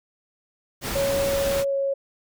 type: noise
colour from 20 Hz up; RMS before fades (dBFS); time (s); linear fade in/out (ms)
pink; -29; 0.81-1.65; 50
type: tone with pitch glide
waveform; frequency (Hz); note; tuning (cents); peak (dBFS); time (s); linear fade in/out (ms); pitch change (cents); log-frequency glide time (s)
sine; 554.4 to 550.3; C#5 to C#5; 0 to -13; -21; 0.95-1.94; 10; -13; 1.68-1.75
effects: none